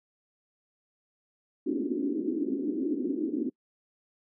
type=band-pass noise; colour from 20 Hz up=pink; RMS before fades=-30 dBFS; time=1.66-3.5 s; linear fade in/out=10 ms; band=260 to 350 Hz; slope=48 dB/octave; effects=noise-tail reverb RT60 0.1 s tail -26 dB re dry